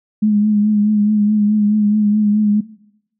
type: tone with vibrato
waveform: sine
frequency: 210 Hz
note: G#3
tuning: 19 cents sharp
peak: -10 dBFS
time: 0.22-2.61 s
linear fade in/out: 10 ms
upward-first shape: triangle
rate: 4.7 Hz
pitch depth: 40 cents each way
effects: noise-tail reverb RT60 0.8 s tail -19 dB re dry